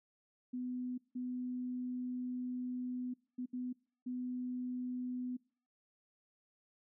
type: tone bursts at uneven times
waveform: sine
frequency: 250 Hz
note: B3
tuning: 21 cents sharp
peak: -37 dBFS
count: 5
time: 0.53-0.98 / 1.15-3.14 / 3.38-3.46 / 3.53-3.73 / 4.06-5.37 s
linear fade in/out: 10 ms
effects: noise-tail reverb RT60 0.5 s tail -25 dB re dry